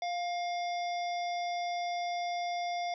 harmonic tone with a mistuned harmonic, 700 Hz, F5, 4 cents sharp, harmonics 1 / 3 / 5 / 7 / 8, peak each -32 / -42 / -46 / -49 / -50 dBFS, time 0.02-2.94 s, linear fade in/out 2 ms, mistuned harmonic 3, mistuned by +24 cents, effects none

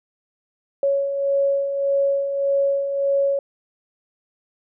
sine beating tone pair, 554.4 / 556.1 Hz, C#5 / C#5, 0 / +5 cents, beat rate 1.7 Hz, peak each -27 / -18 dBFS, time 0.83-3.39 s, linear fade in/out 2 ms, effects none

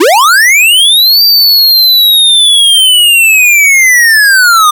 square linear two-way sweep, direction up then down, 286.5 to 4699 to 1195 Hz, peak -3 dBFS, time 0-4.71 s, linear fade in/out 10 ms, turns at 1.23 s, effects none

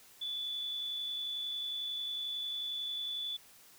sine tone with amplitude modulation, 3464 Hz, A7, 28 cents flat, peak -34 dBFS, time 0.21-3.37 s, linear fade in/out 10 ms, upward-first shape sine, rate 51.1 Hz, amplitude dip 25%, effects white hiss -59 dBFS RMS until 3.78 s

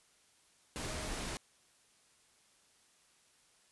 sine tone in noise, 622.3 Hz, D#5, in tune, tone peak -49 dBFS, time 0.87-1.09 s, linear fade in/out 0 ms, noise pink, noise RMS -40 dBFS, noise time 0.76-1.37 s, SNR -12 dB, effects white hiss -68 dBFS RMS until 3.71 s + resampled to 24000 Hz

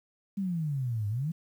sine exponential two-way sweep, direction down then up, 203.5 to 100.5 to 171.8 Hz, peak -28 dBFS, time 0.37-1.32 s, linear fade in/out 10 ms, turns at 1.08 s, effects 10-bit

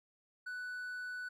triangle tone, 1487 Hz, F#6, 8 cents sharp, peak -38 dBFS, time 0.46-1.29 s, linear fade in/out 10 ms, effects none

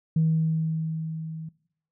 sine tone with level ramp, 160 Hz, D#3, 49 cents sharp, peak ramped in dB -17 to -34 dBFS, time 0.16-1.49 s, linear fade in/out 5 ms, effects noise-tail reverb RT60 0.7 s tail -21 dB re dry + tanh soft clip ceiling -14 dBFS

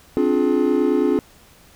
triangle chord, D half-diminished seventh, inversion third, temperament just, 264.3 / 293.7 / 352.4 / 422.9 Hz, C4 / D4 / F4 / Ab4, +18 / 0 / +16 / +31 cents, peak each -19 dBFS, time 0.17-1.19 s, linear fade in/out 0 ms, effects pink hiss -50 dBFS RMS until 1.75 s

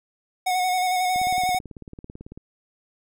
square tone with vibrato, 734 Hz, F#5, 14 cents flat, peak -21 dBFS, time 0.46-1.59 s, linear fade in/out 10 ms, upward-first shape square, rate 11 Hz, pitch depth 22 cents each way
click train, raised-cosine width 3 ms, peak -26 dBFS, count 23, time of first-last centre 1.16-2.375 s, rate 18.1 Hz
effects none

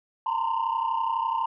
sine tone cluster, 903 / 935 / 1033 Hz, A5 / A#5 / C6, +45 / +5 / -22 cents, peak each -27 dBFS, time 0.26-1.46 s, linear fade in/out 5 ms, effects tanh soft clip ceiling -19 dBFS

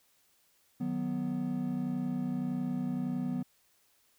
triangle chord, B major, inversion first, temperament just, 154.34 / 185.21 / 246.9 Hz, D#3 / F#3 / B3, -14 / +2 / 0 cents, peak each -37 / -34 / -31 dBFS, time 0.8-3.43 s, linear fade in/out 10 ms, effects white hiss -69 dBFS RMS until 4.18 s

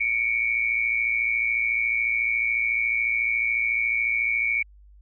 sine tone pair together, 2229 / 2343 Hz, C#7 / D7, +9 / -5 cents, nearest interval minor second, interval 86 cents, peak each -23 / -25 dBFS, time 0-4.63 s, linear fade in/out 10 ms, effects added 50 Hz sine -48 dBFS peak until 5.01 s

